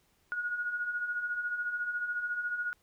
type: beating tone pair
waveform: sine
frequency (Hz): 1435 / 1449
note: F6 / F#6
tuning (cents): +47 / -37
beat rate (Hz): 14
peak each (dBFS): -40 / -32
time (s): 0.32-2.73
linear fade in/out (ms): 0
effects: pink hiss -70 dBFS RMS until 2.82 s